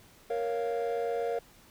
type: chord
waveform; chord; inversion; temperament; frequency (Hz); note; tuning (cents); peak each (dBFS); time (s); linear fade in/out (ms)
triangle; Bb minor; none; equal; 466.2 / 554.4 / 698.5; Bb4 / Db5 / F5; 0 / 0 / 0; -28 / -33 / -32; 0.3-1.39; 5
effects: tanh soft clip ceiling -22 dBFS + pink hiss -58 dBFS RMS until 1.7 s